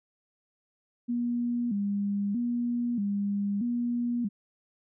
sine tone with vibrato, 220 Hz, A3, in tune, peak -26 dBFS, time 1.08-4.29 s, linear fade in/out 20 ms, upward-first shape square, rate 0.79 Hz, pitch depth 150 cents each way, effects none

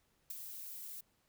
violet noise with ADSR envelope, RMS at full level -39 dBFS, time 0.3-1.01 s, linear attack 5 ms, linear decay 15 ms, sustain -8 dB, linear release 8 ms, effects pink hiss -75 dBFS RMS until 1.28 s

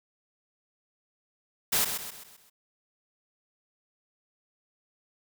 white noise with echo, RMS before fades -25 dBFS, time 1.72-1.85 s, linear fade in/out 10 ms, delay 130 ms, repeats 5, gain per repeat -7 dB, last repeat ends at 2.5 s, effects none

